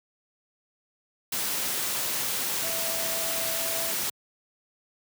sine tone in noise, 660 Hz, E5, 2 cents sharp, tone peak -36 dBFS, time 2.63-3.92 s, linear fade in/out 5 ms, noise white, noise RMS -29 dBFS, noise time 1.32-4.1 s, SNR -10 dB, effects high-pass 100 Hz 12 dB/octave

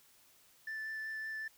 sine tone with vibrato, 1760 Hz, A6, in tune, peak -36 dBFS, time 0.67-1.48 s, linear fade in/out 5 ms, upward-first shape sine, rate 5.3 Hz, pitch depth 9 cents each way, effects tanh soft clip ceiling -37 dBFS + white hiss -65 dBFS RMS until 1.57 s

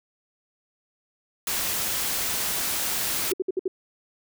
white noise, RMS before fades -27 dBFS, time 1.47-3.32 s, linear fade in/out 2 ms
sine tone bursts, 374.8 Hz, F#4, 22 cents sharp, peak -21 dBFS, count 5, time 3.31-3.68 s, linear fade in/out 5 ms, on 26 ms, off 60 ms
effects none

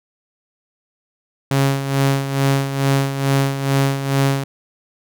sawtooth tone with tremolo, 137.3 Hz, C#3, 16 cents flat, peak -9 dBFS, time 1.51-4.44 s, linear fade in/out 2 ms, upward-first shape sine, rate 2.3 Hz, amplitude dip 65%, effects none

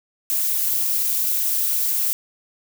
violet noise with amplitude modulation, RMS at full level -18 dBFS, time 0.3-2.13 s, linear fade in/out 0 ms, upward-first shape sine, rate 262 Hz, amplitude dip 70%, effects none

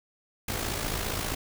pink noise with amplitude modulation, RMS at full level -29 dBFS, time 0.48-1.35 s, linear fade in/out 5 ms, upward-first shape sine, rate 55 Hz, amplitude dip 55%, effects none

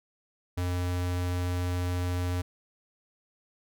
square tone, 89.3 Hz, F2, 39 cents sharp, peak -28 dBFS, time 0.57-2.42 s, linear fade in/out 10 ms, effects none

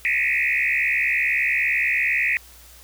sine tone with frequency modulation, 2217 Hz, C#7, in tune, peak -18 dBFS, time 0.05-2.37 s, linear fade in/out 0 ms, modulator 68.8 Hz, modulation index 5, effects added 60 Hz sine -49 dBFS peak until 2.83 s + white hiss -48 dBFS RMS until 2.83 s

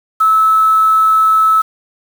sine tone with quantisation, 1302 Hz, E6, 22 cents flat, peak -7 dBFS, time 0.2-1.62 s, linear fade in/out 10 ms, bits 5, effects none

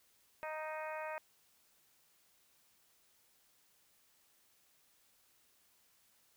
harmonic tone, 311.1 Hz, D#4, in tune, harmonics 2 / 3 / 4 / 5 / 6 / 7 / 8, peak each -43 / -45 / -50 / -50 / -51 / -54 / -52 dBFS, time 0.43-1.18 s, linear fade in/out 0 ms, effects white hiss -71 dBFS RMS until 6.36 s

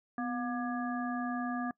harmonic tone with a mistuned harmonic, 238.8 Hz, A#3, 42 cents sharp, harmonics 1 / 3 / 5 / 7, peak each -34 / -39 / -41 / -42 dBFS, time 0.18-1.71 s, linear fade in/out 2 ms, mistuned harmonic 1, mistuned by +70 cents, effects noise-tail reverb RT60 0.1 s tail -24 dB re dry

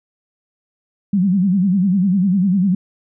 sine tone with vibrato, 189.3 Hz, F#3, 40 cents sharp, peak -12 dBFS, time 1.13-2.75 s, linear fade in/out 5 ms, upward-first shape sine, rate 10 Hz, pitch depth 140 cents each way, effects none

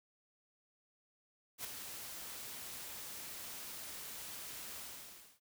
white noise with ADSR envelope, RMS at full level -40 dBFS, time 1.58-5.4 s, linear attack 67 ms, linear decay 4 ms, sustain -7 dB, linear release 620 ms, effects none

